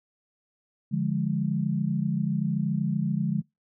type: chord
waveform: sine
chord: D diminished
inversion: none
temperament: equal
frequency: 146.83 / 174.61 / 207.7 Hz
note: D3 / F3 / Ab3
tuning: 0 / 0 / 0 cents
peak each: -28 dBFS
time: 0.91-3.42 s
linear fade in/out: 20 ms
effects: noise-tail reverb RT60 0.2 s tail -25 dB re dry